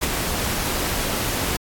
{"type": "noise with ADSR envelope", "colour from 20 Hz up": "pink", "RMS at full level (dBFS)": -19, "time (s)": [0.01, 1.57], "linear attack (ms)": 28, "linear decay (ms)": 13, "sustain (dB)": -5, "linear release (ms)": 9, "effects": ["AAC 64 kbps"]}